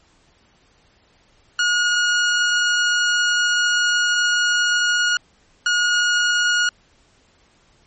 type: tone bursts at uneven times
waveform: sawtooth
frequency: 1441 Hz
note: F#6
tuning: 46 cents flat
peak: -12 dBFS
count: 2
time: 1.59-5.17 / 5.66-6.69 s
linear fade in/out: 2 ms
effects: pink hiss -57 dBFS RMS until 7.86 s + MP3 32 kbps